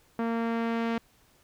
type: tone with low-pass filter sweep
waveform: sawtooth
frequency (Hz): 230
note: A#3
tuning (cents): -23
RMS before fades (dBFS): -29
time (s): 0.19-0.98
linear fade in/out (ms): 2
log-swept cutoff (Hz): 1500 to 2800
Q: 0.92
effects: pink hiss -63 dBFS RMS until 1.43 s